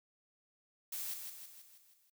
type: noise with echo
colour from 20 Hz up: blue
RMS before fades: -41 dBFS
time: 0.92-1.14 s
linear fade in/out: 5 ms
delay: 160 ms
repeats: 6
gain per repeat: -5 dB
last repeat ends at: 2.1 s
effects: noise-tail reverb RT60 0.1 s tail -25 dB re dry